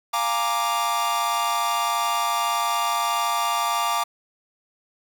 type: chord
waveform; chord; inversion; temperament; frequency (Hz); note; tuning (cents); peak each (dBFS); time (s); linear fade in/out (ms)
45% pulse; Bb dominant seventh; second; equal; 698.5 / 830.6 / 932.3 / 1174.7; F5 / Ab5 / Bb5 / D6; 0 / 0 / 0 / 0; -29 / -30 / -27 / -24; 0.13-4.04; 10
effects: 9-bit